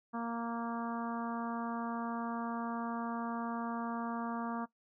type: harmonic tone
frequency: 232.7 Hz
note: A#3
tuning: 3 cents flat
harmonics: 1 / 2 / 3 / 4 / 5 / 6 / 7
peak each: -37 / -47 / -44 / -43 / -43 / -50 / -53 dBFS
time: 0.13-4.66 s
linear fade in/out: 20 ms
effects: noise-tail reverb RT60 0.1 s tail -18 dB re dry